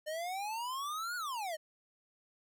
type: exponential two-way sweep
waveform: square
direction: up then down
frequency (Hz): 601 to 1480 to 601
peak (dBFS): -37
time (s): 0.06-1.57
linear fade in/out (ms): 20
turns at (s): 1.16
effects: none